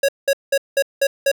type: tone bursts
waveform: square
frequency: 552 Hz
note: C#5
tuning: 7 cents flat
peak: -14 dBFS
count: 6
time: 0.03-1.316 s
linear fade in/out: 5 ms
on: 56 ms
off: 190 ms
effects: none